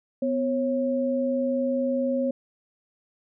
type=tone pair together; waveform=sine; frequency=250.6 / 545 Hz; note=B3 / C#5; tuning=+25 / -29 cents; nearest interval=octave + minor second; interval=1346 cents; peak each=-25 dBFS; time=0.22-2.31 s; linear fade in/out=5 ms; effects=none